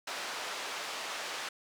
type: band-pass noise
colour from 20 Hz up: pink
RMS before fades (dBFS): -39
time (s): 0.07-1.49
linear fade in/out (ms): 5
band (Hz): 700 to 6000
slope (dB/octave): 12
effects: none